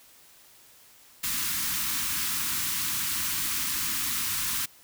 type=band-stop noise; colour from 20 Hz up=white; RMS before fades=-29 dBFS; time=1.23-4.66 s; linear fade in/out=10 ms; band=320 to 970 Hz; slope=48 dB/octave; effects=white hiss -55 dBFS RMS until 4.83 s